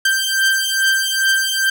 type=beating tone pair; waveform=sawtooth; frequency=1568 / 1570.4 Hz; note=G6 / G6; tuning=0 / +3 cents; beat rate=2.4 Hz; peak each=-14 dBFS; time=0.05-1.7 s; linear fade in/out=5 ms; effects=8-bit

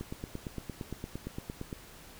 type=click train; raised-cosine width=3 ms; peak=-24 dBFS; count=16; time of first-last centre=0.01-1.728 s; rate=8.73 Hz; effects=pink hiss -52 dBFS RMS until 2.19 s

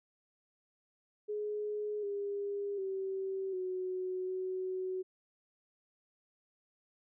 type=tone with pitch steps; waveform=sine; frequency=419.4 / 403.7 / 384.3 / 369.7 / 372.7 Hz; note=G#4 / G#4 / G4 / F#4 / F#4; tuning=+17 / -49 / -34 / -1 / +13 cents; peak=-34 dBFS; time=1.28-5.03 s; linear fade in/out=20 ms; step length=750 ms; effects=none

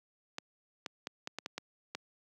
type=clicks; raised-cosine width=0.2 ms; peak=-20 dBFS; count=8; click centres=0.384 / 0.862 / 1.071 / 1.274 / 1.386 / 1.461 / 1.58 / 1.95 s; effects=high-pass 200 Hz 12 dB/octave

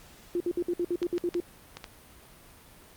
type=tone bursts; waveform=sine; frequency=349.2 Hz; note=F4; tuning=in tune; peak=-25 dBFS; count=10; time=0.35-1.402 s; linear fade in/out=2 ms; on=53 ms; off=58 ms
type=clicks; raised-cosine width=0.2 ms; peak=-21 dBFS; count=5; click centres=1.029 / 1.181 / 1.343 / 1.77 / 1.842 s
effects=pink hiss -53 dBFS RMS until 2.96 s + Opus 48 kbps

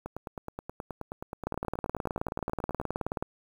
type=two click trains; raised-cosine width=1 ms; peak=-16 / -22 dBFS; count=34 / 27; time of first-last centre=1.47-3.225 / 0.06-2.814 s; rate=18.8 / 9.44 Hz; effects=8-bit

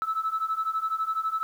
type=beating tone pair; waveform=sine; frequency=1300 / 1312 Hz; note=E6 / E6; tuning=-24 / -9 cents; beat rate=12 Hz; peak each=-29 / -27 dBFS; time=0.02-1.43 s; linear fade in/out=0 ms; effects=tanh soft clip ceiling -19 dBFS + 9-bit

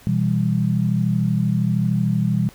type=chord; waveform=sine; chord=E minor; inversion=second; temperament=just; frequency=123.61 / 164.81 / 197.78 Hz; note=B2 / E3 / G3; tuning=+2 / 0 / +16 cents; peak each=-21 dBFS; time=0.07-2.49 s; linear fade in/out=0 ms; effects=pink hiss -48 dBFS RMS until 2.54 s

